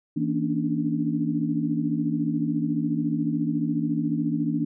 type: tone cluster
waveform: sine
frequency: 162.7 / 233.4 / 282.9 / 297 Hz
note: E3 / A#3 / C#4 / D4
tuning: -22 / +2 / +35 / +20 cents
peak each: -28 dBFS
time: 0.16-4.65 s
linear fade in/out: 10 ms
effects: none